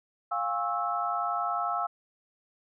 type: tone cluster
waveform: sine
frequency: 702 / 813 / 1092 / 1311 Hz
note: F5 / G#5 / C#6 / E6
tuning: +9 / -37 / -26 / -10 cents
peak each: -32 / -35 / -36 / -30 dBFS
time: 0.31-1.87 s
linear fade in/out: 10 ms
effects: none